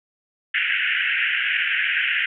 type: band-pass noise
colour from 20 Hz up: pink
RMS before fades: -22 dBFS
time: 0.54-2.26 s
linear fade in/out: 5 ms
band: 1500 to 3000 Hz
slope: 96 dB/octave
effects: none